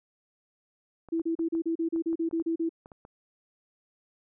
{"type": "clicks", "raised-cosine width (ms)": 1, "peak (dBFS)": -34, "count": 11, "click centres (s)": [1.087, 1.196, 1.393, 1.551, 1.961, 2.13, 2.312, 2.399, 2.859, 2.918, 3.051]}
{"type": "tone bursts", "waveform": "sine", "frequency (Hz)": 329.6, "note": "E4", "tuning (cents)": 0, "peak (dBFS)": -25, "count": 12, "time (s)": [1.12, 2.693], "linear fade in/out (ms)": 10, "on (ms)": 99, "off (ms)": 35}
{"effects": []}